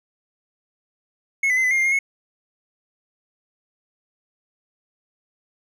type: tone with pitch steps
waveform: triangle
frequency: 2182 / 2006 / 2064 / 2006 / 2127 / 2107 / 2135 / 2187 Hz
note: C#7 / B6 / C7 / B6 / C7 / C7 / C7 / C#7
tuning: -28 / +26 / -24 / +26 / +28 / +12 / +34 / -24 cents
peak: -15 dBFS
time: 1.43-1.99 s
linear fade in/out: 5 ms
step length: 70 ms
effects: none